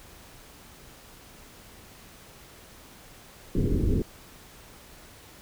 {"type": "low-pass noise", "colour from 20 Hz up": "pink", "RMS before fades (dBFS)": -24, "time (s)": [3.55, 4.02], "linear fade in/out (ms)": 2, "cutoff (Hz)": 430, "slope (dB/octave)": 48, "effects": ["pink hiss -50 dBFS RMS until 5.41 s"]}